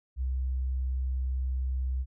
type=tone; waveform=sine; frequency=64.5 Hz; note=C2; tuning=24 cents flat; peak=-27 dBFS; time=0.16-2.06 s; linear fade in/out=50 ms; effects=none